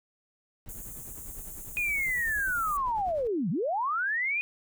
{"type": "noise with tremolo", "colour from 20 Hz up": "brown", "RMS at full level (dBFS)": -42, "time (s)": [0.66, 3.27], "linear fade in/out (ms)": 0, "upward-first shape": "triangle", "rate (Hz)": 10, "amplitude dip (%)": 80}
{"type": "high-pass noise", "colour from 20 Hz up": "white", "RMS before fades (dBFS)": -43, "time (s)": [0.69, 2.77], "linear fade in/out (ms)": 0, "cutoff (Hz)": 6400, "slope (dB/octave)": 96}
{"type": "linear two-way sweep", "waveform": "sine", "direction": "down then up", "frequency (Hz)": [2489, 145, 2489], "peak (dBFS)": -26, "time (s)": [1.77, 4.41], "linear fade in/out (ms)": 0, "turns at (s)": 3.5}
{"effects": []}